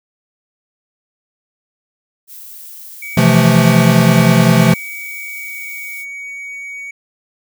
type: noise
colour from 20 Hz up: violet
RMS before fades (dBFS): -34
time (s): 2.27-6.06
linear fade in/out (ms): 50
type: tone with pitch glide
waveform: triangle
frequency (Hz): 2272 to 2248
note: C#7 to C#7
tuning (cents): +42 to +24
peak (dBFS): -24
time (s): 3.02-6.91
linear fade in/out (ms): 5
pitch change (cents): -18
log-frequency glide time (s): 4.95-6.14
type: chord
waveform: square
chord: F major seventh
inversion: second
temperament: equal with one note detuned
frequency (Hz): 129.24 / 164.81 / 174.61 / 220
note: C3 / E3 / F3 / A3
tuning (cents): -21 / 0 / 0 / 0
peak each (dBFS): -14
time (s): 3.17-4.74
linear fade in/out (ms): 5
effects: none